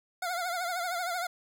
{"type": "tone with vibrato", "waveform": "25% pulse", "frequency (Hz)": 709, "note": "F5", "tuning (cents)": 26, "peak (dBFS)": -27, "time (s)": [0.22, 1.27], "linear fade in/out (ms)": 5, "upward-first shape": "triangle", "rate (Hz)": 13, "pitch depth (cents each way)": 98, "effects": []}